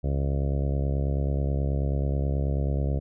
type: harmonic tone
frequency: 69.3 Hz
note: C#2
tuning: in tune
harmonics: 1 / 2 / 3 / 4 / 5 / 6 / 7 / 8 / 9 / 10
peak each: -25 / -28 / -37 / -38 / -41 / -40 / -41 / -40 / -42 / -47 dBFS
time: 0.03-3 s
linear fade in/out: 20 ms
effects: none